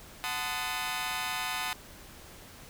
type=chord; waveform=15% pulse; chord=F# diminished seventh; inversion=none; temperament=equal with one note detuned; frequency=740 / 880 / 1023.8 / 1244.5 Hz; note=F#5 / A5 / C6 / Eb6; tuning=0 / 0 / -38 / 0 cents; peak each=-31 dBFS; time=0.24-1.73 s; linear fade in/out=0 ms; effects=pink hiss -50 dBFS RMS until 2.69 s